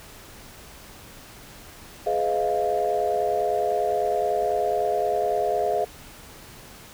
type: chord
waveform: sine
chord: F half-diminished seventh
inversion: first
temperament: just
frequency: 419.1 / 502.9 / 628.6 / 698.5 Hz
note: Ab4 / Cb5 / Eb5 / F5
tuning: +16 / +31 / +18 / 0 cents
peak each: -26 / -29 / -26 / -24 dBFS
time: 2.06-5.85 s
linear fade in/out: 10 ms
effects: tanh soft clip ceiling -12 dBFS + pink hiss -45 dBFS RMS until 6.93 s